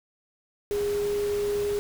sine tone in noise, 409.9 Hz, G#4, 23 cents flat, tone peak -24 dBFS, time 0.71-1.79 s, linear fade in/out 0 ms, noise pink, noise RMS -39 dBFS, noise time 0.71-1.79 s, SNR +12 dB, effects none

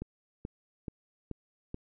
click train, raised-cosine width 3 ms, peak -24 dBFS, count 5, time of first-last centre 0.02-1.744 s, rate 2.32 Hz, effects none

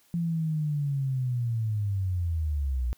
sine linear sweep, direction down, 172 to 58.27 Hz, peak -25 dBFS, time 0.14-2.93 s, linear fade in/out 0 ms, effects white hiss -63 dBFS RMS until 2.97 s

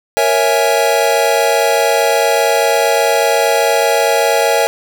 square chord, A# half-diminished seventh, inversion none, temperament equal, 466.2 / 554.4 / 659.3 / 830.6 Hz, A#4 / C#5 / E5 / G#5, 0 / 0 / 0 / 0 cents, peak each -17 dBFS, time 0.17-4.67 s, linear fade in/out 0 ms, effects none

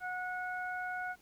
harmonic tone, 731 Hz, F#5, 21 cents flat, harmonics 1 / 2 / 3, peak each -39 / -38 / -50 dBFS, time 0-1.16 s, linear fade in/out 50 ms, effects pink hiss -65 dBFS RMS until 1.21 s

